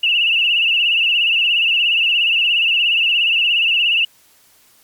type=tone with vibrato; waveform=sine; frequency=2772 Hz; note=F7; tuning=14 cents flat; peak=-12 dBFS; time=0.03-4.05 s; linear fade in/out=5 ms; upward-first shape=sine; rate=17 Hz; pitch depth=92 cents each way; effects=white hiss -52 dBFS RMS until 4.83 s + MP3 96 kbps